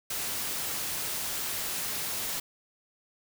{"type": "noise", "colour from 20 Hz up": "white", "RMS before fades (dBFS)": -33, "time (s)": [0.1, 2.4], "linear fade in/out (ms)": 5, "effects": []}